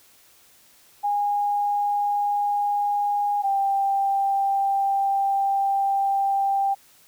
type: tone pair in turn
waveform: sine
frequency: 819 / 789 Hz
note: G#5 / G5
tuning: -24 / +11 cents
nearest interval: minor second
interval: 65 cents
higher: first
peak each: -20 / -19 dBFS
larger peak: second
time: 1.03-3.43 / 3.43-6.75 s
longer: second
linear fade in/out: 20 ms
effects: white hiss -55 dBFS RMS until 7.07 s